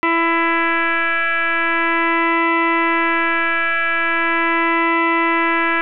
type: tone with frequency modulation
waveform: sine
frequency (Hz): 332.8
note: E4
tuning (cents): +17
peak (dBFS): -14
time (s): 0.03-5.81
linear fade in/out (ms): 0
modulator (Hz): 333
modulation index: 6.4
effects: none